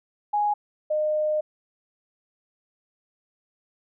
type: tone pair in turn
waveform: sine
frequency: 830.6 / 611.1 Hz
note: G#5 / D#5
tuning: 0 / -31 cents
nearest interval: perfect fourth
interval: 531 cents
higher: first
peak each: -20 / -21 dBFS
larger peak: first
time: 0.33-0.54 / 0.9-1.41 s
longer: second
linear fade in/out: 10 ms
effects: none